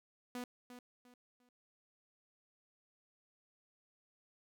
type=tone with echo; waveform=sawtooth; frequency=246.5 Hz; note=B3; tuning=3 cents flat; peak=-37 dBFS; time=0.35-0.44 s; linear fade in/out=2 ms; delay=350 ms; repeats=3; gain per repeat=-10 dB; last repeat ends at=1.49 s; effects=none